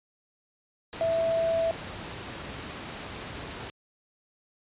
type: tone in noise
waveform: sine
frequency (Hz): 659.3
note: E5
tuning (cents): 0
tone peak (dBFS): -23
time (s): 1.01-1.71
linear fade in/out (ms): 0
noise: pink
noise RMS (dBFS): -38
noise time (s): 0.93-3.7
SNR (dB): +12
effects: high-pass 60 Hz 12 dB/octave + resampled to 8000 Hz